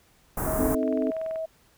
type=band-stop noise; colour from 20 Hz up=pink; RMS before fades=-28 dBFS; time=0.37-0.75 s; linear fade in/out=5 ms; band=1400 to 9100 Hz; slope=24 dB/octave
type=tone with pitch glide; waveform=sine; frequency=637 to 643.7 Hz; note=D#5 to E5; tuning=+41 to -41 cents; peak=-28 dBFS; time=0.46-1.46 s; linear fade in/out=10 ms; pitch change=+18 cents; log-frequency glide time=0.79-1.21 s
type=chord; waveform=sine; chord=A diminished; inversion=first; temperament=equal; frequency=261.6 / 311.1 / 440 Hz; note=C4 / Eb4 / A4; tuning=0 / 0 / 0 cents; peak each=-26 / -30 / -30 dBFS; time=0.59-1.11 s; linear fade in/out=5 ms
type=click train; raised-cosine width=0.5 ms; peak=-28 dBFS; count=12; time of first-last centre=0.83-1.359 s; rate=20.8 Hz
effects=pink hiss -61 dBFS RMS until 1.77 s